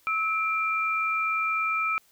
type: tone pair together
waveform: sine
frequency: 1301.6 / 2368 Hz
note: E6 / D7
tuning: -22 / +14 cents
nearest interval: minor seventh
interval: 1036 cents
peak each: -26 / -27 dBFS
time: 0.07-1.98 s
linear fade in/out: 0 ms
effects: white hiss -62 dBFS RMS until 2.11 s